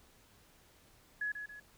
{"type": "tone with echo", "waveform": "sine", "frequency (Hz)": 1688, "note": "G#6", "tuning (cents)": 28, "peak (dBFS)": -33, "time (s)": [1.21, 1.32], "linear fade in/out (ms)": 5, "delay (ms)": 140, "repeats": 2, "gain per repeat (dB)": -7, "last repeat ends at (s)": 1.6, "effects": ["pink hiss -64 dBFS RMS until 1.77 s"]}